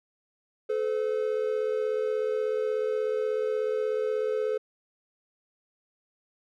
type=tone pair together; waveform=triangle; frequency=432.9 / 509.4 Hz; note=A4 / C5; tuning=-28 / -46 cents; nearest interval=minor third; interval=282 cents; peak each=-25 / -28 dBFS; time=0.69-4.58 s; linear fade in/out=10 ms; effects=none